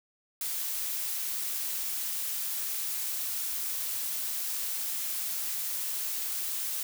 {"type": "noise", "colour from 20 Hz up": "blue", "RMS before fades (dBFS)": -33, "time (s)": [0.41, 6.83], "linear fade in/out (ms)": 2, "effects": []}